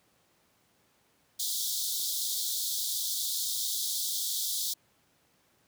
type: high-pass noise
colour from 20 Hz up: pink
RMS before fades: -32 dBFS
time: 1.39-4.74 s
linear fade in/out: 10 ms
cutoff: 3400 Hz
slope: 96 dB/octave
effects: pink hiss -68 dBFS RMS until 5.67 s + high-pass 100 Hz 12 dB/octave